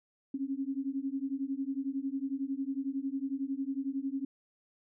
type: beating tone pair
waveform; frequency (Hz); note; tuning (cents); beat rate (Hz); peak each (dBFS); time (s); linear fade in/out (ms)
sine; 266.6 / 277.6; C4 / C#4; +33 / +3; 11; -35 / -35; 0.34-4.25; 5
effects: none